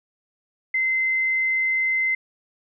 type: tone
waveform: sine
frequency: 2066 Hz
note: C7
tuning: 22 cents flat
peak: -19 dBFS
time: 0.74-2.15 s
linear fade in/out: 5 ms
effects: none